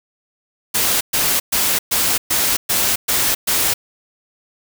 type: noise bursts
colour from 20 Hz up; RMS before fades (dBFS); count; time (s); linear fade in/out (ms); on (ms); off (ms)
white; -17; 8; 0.74-3.74; 10; 270; 120
effects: none